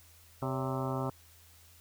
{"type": "harmonic tone with a mistuned harmonic", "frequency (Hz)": 130.81, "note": "C3", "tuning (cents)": 0, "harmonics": [1, 2, 3, 4, 5, 6, 7, 8, 9, 10], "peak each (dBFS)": [-35, -38, -40, -41, -42, -43, -43, -44, -45, -45], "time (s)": [0.42, 1.1], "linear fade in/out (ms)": 2, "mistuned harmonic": 4, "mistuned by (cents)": 99, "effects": ["added 83 Hz sine -60 dBFS peak until 1.8 s", "white hiss -60 dBFS RMS until 1.8 s"]}